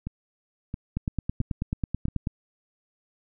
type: two click trains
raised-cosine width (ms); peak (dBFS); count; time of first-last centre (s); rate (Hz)
5; -19 / -14; 4 / 13; 0.07-2.083 / 0.97-2.272; 1.49 / 9.22
effects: none